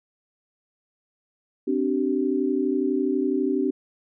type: chord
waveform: sine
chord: C suspended second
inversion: none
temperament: equal with one note detuned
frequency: 261.6 / 293.7 / 383.3 Hz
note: C4 / D4 / G4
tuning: 0 / 0 / -39 cents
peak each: -25 dBFS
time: 1.67-3.71 s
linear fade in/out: 10 ms
effects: none